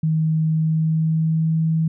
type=tone with pitch glide; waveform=sine; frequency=158.3 to 160.88 Hz; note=D#3 to E3; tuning=+30 to -42 cents; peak=-16 dBFS; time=0.03-1.88 s; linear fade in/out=5 ms; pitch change=+28 cents; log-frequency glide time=0.5-1.59 s; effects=none